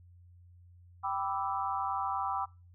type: chord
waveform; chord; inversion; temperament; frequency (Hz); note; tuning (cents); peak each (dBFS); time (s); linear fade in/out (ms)
sine; E minor seventh; first; equal; 784 / 987.8 / 1174.7 / 1318.5; G5 / B5 / D6 / E6; 0 / 0 / 0 / 0; -35 / -36 / -36 / -39; 1.03-2.46; 20
effects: noise-tail reverb RT60 0.3 s tail -22 dB re dry + added 88 Hz sine -54 dBFS peak until 2.74 s